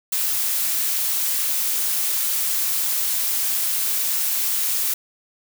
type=noise; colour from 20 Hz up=blue; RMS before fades=-22 dBFS; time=0.12-4.94 s; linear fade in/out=5 ms; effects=none